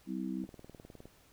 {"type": "harmonic tone", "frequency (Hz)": 64.3, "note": "C2", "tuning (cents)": -30, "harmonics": [3, 4, 5], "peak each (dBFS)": [-38, -39, -40], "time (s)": [0.06, 0.47], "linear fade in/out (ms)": 50}
{"type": "click train", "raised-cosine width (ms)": 2, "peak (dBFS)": -36, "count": 13, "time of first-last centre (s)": [0.44, 1.055], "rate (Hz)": 19.5}
{"effects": ["pink hiss -64 dBFS RMS until 1.32 s"]}